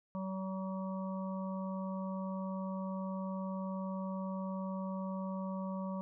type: harmonic tone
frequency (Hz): 189.9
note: F#3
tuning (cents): +45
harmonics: 1 / 3 / 5 / 6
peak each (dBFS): -37 / -44 / -47 / -49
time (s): 0.15-6.01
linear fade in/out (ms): 0
effects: none